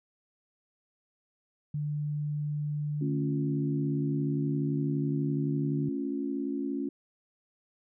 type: tone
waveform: sine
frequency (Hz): 148.3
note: D3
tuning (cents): +17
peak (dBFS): -29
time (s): 1.74-5.89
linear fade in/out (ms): 5
type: chord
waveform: sine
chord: A augmented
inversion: none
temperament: equal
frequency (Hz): 220 / 277.2 / 349.2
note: A3 / C#4 / E#4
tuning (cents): 0 / 0 / 0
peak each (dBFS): -37 / -31 / -37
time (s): 3.01-6.89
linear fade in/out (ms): 5
effects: none